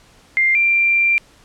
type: tone pair in turn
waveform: sine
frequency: 2100 / 2368 Hz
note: C7 / D7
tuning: +6 / +14 cents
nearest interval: major second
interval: 208 cents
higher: second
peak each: -12 dBFS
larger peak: neither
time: 0.37-0.55 / 0.55-1.18 s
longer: second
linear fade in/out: 0 ms
effects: pink hiss -50 dBFS RMS until 1.44 s + low-pass 9000 Hz 12 dB/octave